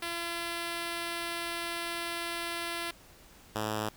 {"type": "tone pair in turn", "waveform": "5% pulse", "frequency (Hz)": [340, 107.5], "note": ["F4", "A2"], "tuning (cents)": [-46, -40], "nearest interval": "octave + minor sixth", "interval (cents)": 1994, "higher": "first", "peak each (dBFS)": [-22, -20], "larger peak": "second", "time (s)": [[0.02, 2.91], [3.55, 3.89]], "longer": "first", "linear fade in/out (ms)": 5, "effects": ["pink hiss -56 dBFS RMS until 3.96 s"]}